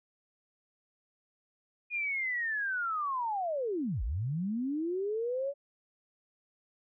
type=linear two-way sweep; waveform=sine; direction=down then up; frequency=2462 to 44.44 to 573 Hz; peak=-30 dBFS; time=1.9-5.54 s; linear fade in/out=50 ms; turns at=4.03 s; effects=none